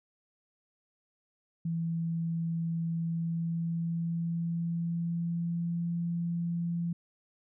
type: tone with pitch glide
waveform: sine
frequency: 165.9 to 170.47 Hz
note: E3 to F3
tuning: +11 to -42 cents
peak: -29 dBFS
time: 1.65-6.93 s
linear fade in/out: 5 ms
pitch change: +47 cents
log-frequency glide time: 2.97-5.87 s
effects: none